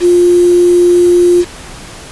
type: tone with quantisation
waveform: sine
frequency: 352.1 Hz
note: F4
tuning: 14 cents sharp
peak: -4 dBFS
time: 0-1.45 s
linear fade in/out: 50 ms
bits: 4
effects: pink hiss -30 dBFS RMS until 2.11 s + resampled to 24000 Hz